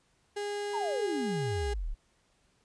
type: tone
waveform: 35% pulse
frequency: 410 Hz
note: G#4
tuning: 22 cents flat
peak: -31 dBFS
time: 0.36-1.74 s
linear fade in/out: 10 ms
type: exponential sweep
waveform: sine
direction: down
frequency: 995 to 30.87 Hz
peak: -31 dBFS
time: 0.73-1.95 s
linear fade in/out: 20 ms
effects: pink hiss -70 dBFS RMS until 2.64 s + resampled to 22050 Hz

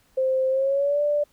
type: tone with pitch glide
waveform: sine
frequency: 523.3 to 587.4 Hz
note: C5 to D5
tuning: 0 to 0 cents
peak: -19 dBFS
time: 0.17-1.24 s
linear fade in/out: 10 ms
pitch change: +200 cents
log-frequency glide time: 0.49-1.02 s
effects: pink hiss -62 dBFS RMS until 1.32 s

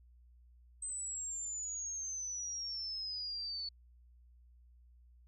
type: exponential sweep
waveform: sine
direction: down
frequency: 8230 to 4435 Hz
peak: -38 dBFS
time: 0.82-3.69 s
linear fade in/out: 5 ms
effects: added 60 Hz sine -59 dBFS peak until 5.27 s

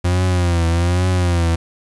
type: tone with vibrato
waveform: 40% pulse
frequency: 87.6 Hz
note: F2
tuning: 6 cents sharp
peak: -13 dBFS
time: 0.04-1.56 s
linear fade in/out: 10 ms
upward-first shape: triangle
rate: 1.2 Hz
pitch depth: 96 cents each way
effects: resampled to 24000 Hz + 8-bit

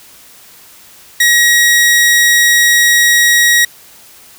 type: tone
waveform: sawtooth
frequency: 1900 Hz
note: A#6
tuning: 33 cents sharp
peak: -3 dBFS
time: 1.2-3.65 s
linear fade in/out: 5 ms
effects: white hiss -40 dBFS RMS until 4.38 s

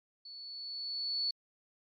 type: tone with level ramp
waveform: sine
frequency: 4435 Hz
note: C#8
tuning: in tune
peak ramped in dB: -46 to -29 dBFS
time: 0.25-1.31 s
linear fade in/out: 5 ms
effects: MP3 48 kbps

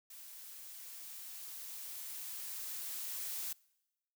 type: noise with level ramp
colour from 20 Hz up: blue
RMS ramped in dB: -52 to -40 dBFS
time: 0.1-3.53 s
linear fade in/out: 5 ms
effects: noise-tail reverb RT60 1.0 s tail -25 dB re dry

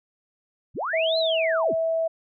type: linear two-way sweep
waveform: sine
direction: up then down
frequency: 34.65 to 4160 to 34.65 Hz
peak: -25 dBFS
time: 0.74-1.75 s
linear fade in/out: 50 ms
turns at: 1.18 s
type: tone with pitch glide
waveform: sine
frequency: 648 to 653.3 Hz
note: E5 to E5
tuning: -30 to -16 cents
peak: -21 dBFS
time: 0.93-2.08 s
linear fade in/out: 10 ms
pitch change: +14 cents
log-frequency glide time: 1.24-1.89 s
effects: none

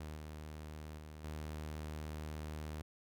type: tone with level steps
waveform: sawtooth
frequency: 76.7 Hz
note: D#2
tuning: 24 cents flat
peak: -40 / -42 / -45 / -38 dBFS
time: 0-2.82 s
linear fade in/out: 5 ms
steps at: 0.16 / 0.98 / 1.24 s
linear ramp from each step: 5 ms
effects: none

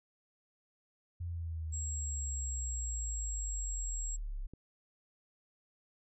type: linear sweep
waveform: sine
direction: down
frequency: 87.31 to 32.7 Hz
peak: -36 dBFS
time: 1.2-4.47 s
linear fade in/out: 10 ms
type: tone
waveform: sine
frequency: 7620 Hz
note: A#8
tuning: 37 cents sharp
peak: -39 dBFS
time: 1.72-4.17 s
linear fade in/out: 20 ms
type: click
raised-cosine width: 3 ms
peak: -36 dBFS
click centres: 4.536 s
effects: none

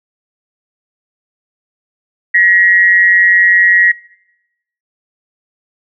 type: tone with amplitude modulation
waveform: sine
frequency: 1905 Hz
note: A#6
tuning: 37 cents sharp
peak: -3 dBFS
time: 2.34-3.92 s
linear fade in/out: 10 ms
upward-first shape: sine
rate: 185 Hz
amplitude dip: 60%
effects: noise-tail reverb RT60 0.9 s tail -24 dB re dry

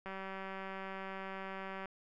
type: click train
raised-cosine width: 0.5 ms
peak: -29 dBFS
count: 346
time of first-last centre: 0.06-1.857 s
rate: 192 Hz
effects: none

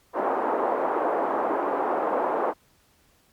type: band-pass noise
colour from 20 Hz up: white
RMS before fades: -25 dBFS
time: 0.13-2.54 s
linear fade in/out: 50 ms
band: 310 to 1000 Hz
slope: 24 dB/octave
effects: pink hiss -62 dBFS RMS until 3.32 s + MP3 96 kbps

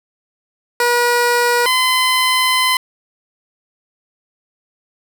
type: tone pair in turn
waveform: 15% pulse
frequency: 481.8 / 1022.9 Hz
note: B4 / C6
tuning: -43 / -39 cents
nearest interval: octave + minor second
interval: 1304 cents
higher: second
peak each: -6 dBFS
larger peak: neither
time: 0.8-1.66 / 1.66-2.77 s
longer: second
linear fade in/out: 2 ms
effects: none

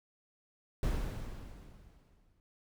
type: noise with exponential decay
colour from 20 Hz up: brown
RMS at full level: -31 dBFS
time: 0.83-2.4 s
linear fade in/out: 1 ms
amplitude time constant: 340 ms
effects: none

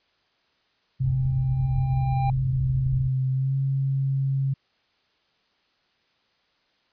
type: low-pass noise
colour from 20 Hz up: white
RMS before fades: -31 dBFS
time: 0.99-3.11 s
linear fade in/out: 50 ms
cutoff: 110 Hz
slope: 24 dB/octave
type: tone with pitch glide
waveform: sine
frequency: 130.81 to 135.66 Hz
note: C3 to C#3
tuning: 0 to -37 cents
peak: -21 dBFS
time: 1-4.54 s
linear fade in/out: 10 ms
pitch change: +63 cents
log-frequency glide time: 3.31-3.55 s
type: tone with exponential growth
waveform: triangle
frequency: 796 Hz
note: G5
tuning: 26 cents sharp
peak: -22 dBFS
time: 1.05-2.3 s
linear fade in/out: 2 ms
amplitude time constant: 270 ms
effects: white hiss -67 dBFS RMS until 6.92 s + resampled to 11025 Hz

